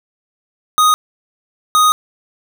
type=tone bursts at uneven times; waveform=square; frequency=1244.5 Hz; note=D#6; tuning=in tune; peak=-9 dBFS; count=2; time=0.78-0.94 / 1.75-1.92 s; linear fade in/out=0 ms; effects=none